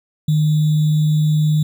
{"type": "tone with sample-and-hold", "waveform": "sine", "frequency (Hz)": 153.2, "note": "D#3", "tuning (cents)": -27, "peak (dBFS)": -12, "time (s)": [0.28, 1.63], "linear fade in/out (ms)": 5, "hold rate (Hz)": 3675, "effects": []}